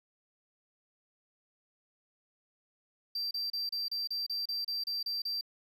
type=tone bursts; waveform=triangle; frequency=4699 Hz; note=D8; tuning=in tune; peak=-31 dBFS; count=12; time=3.15-5.411 s; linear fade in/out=5 ms; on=160 ms; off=31 ms; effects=none